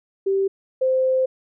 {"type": "tone pair in turn", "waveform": "sine", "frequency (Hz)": [389.4, 519.8], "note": ["G4", "C5"], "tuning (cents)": [-12, -11], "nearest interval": "perfect fourth", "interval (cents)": 501, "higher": "second", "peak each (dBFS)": [-17, -16], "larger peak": "second", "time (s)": [[0.26, 0.48], [0.81, 1.26]], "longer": "second", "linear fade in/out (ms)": 10, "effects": []}